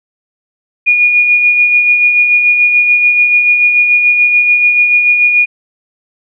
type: tone with tremolo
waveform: sine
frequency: 2442 Hz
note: D#7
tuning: 33 cents flat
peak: -4 dBFS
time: 0.86-5.46 s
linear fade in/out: 20 ms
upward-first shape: sine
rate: 6.9 Hz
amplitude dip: 40%
effects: none